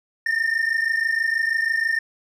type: tone pair together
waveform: triangle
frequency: 1800 / 1826.2 Hz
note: A6 / A#6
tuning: +39 / -36 cents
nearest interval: unison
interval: 25 cents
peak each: -19 dBFS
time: 0.26-1.99 s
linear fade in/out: 5 ms
effects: tanh soft clip ceiling -15 dBFS